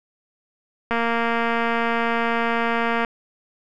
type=click train; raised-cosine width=0.5 ms; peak=-8 dBFS; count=497; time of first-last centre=0.91-3.048 s; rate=232 Hz; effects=none